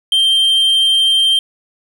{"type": "tone", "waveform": "triangle", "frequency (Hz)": 3154, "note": "G7", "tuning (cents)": 10, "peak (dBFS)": -8, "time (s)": [0.12, 1.39], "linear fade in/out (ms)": 2, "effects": []}